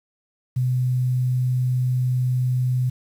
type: tone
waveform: sine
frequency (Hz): 126.4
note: B2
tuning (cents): +41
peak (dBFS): -18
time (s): 0.56-2.9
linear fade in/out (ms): 10
effects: 8-bit